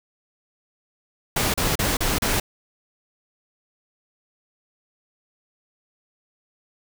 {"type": "noise bursts", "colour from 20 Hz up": "pink", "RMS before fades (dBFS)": -22, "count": 5, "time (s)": [1.36, 2.4], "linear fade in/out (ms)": 5, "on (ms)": 180, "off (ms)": 35, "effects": []}